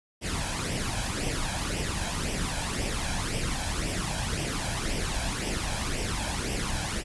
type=noise with flanger; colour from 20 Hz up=pink; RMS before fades=-30 dBFS; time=0.21-7.04 s; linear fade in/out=50 ms; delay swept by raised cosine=0.36 to 1.27 ms; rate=1.9 Hz; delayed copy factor=+0.6; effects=resampled to 24000 Hz